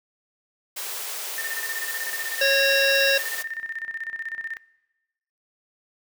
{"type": "high-pass noise", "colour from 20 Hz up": "white", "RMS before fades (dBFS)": -32, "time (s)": [0.76, 3.43], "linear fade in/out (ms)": 10, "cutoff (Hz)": 370, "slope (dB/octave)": 96}
{"type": "tone with tremolo", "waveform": "sine", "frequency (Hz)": 1810, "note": "A6", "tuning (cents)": 48, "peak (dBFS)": -27, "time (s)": [1.38, 4.57], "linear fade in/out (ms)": 0, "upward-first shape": "square", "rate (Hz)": 16, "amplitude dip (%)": 75}
{"type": "harmonic tone", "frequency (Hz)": 548, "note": "C#5", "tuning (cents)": -20, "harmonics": [1, 3, 5, 7, 9, 10], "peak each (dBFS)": [-22, -22, -24, -27, -32, -28], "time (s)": [2.41, 3.18], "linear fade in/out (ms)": 5}
{"effects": ["noise-tail reverb RT60 1.0 s tail -21 dB re dry"]}